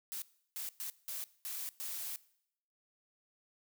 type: noise bursts at uneven times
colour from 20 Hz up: blue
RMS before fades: -41 dBFS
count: 6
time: 0.12-0.22 / 0.56-0.69 / 0.8-0.9 / 1.08-1.24 / 1.45-1.69 / 1.8-2.16 s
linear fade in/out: 0 ms
effects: noise-tail reverb RT60 0.7 s tail -20 dB re dry